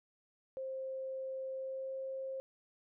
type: tone with pitch glide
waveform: sine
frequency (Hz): 528 to 531.7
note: C5 to C5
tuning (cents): +16 to +28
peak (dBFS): -38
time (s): 0.57-2.4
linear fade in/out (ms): 0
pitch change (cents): +12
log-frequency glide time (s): 1.54-1.96
effects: none